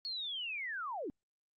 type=linear sweep; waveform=sine; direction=down; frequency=4399 to 245.8 Hz; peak=-37 dBFS; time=0.05-1.1 s; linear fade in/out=0 ms; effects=Opus 48 kbps

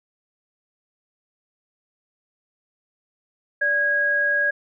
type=tone pair together; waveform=sine; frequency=581.6 / 1645 Hz; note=D5 / G#6; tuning=-17 / -17 cents; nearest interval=octave + tritone; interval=1800 cents; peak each=-28 / -18 dBFS; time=3.61-4.51 s; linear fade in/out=10 ms; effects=none

